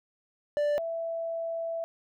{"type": "tone pair in turn", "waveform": ["triangle", "sine"], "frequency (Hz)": [587.3, 663], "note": ["D5", "E5"], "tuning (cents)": [0, 10], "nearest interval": "major second", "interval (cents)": 210, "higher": "second", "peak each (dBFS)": [-22, -30], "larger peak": "first", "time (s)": [[0.57, 0.78], [0.78, 1.84]], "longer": "second", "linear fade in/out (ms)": 0, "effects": []}